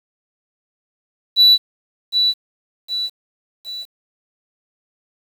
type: tone with echo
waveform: sine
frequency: 3951 Hz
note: B7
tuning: in tune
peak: -5 dBFS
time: 1.36-1.58 s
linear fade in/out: 50 ms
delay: 760 ms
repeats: 3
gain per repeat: -7 dB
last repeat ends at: 3.86 s
effects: tanh soft clip ceiling -5 dBFS + 7-bit